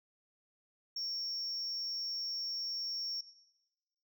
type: tone with amplitude modulation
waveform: sine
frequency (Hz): 5490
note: F8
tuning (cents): -31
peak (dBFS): -32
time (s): 0.96-3.21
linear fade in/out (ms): 5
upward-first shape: sine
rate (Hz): 241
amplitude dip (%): 60
effects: noise-tail reverb RT60 1.0 s tail -17 dB re dry + tanh soft clip ceiling -32 dBFS